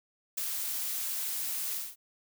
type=noise with ADSR envelope; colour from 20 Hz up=blue; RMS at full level=-30 dBFS; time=0.37-1.96 s; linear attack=11 ms; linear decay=11 ms; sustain=-4 dB; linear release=210 ms; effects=none